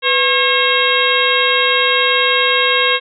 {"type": "harmonic tone with a mistuned harmonic", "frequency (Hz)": 541, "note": "C#5", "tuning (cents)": -42, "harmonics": [1, 2, 3, 4, 5, 6, 7], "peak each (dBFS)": [-19, -19, -19, -19, -19, -19, -19], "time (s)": [0.02, 3], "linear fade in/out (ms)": 50, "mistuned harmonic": 1, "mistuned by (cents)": -140, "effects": []}